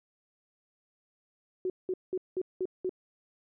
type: tone bursts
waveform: sine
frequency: 370 Hz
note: F#4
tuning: in tune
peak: -28 dBFS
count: 6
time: 1.65-2.894 s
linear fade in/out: 2 ms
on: 49 ms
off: 190 ms
effects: none